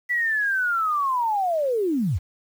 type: linear sweep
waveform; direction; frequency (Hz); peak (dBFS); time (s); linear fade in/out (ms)
sine; down; 1975.5 to 65.41; -20; 0.09-2.19; 20
effects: 8-bit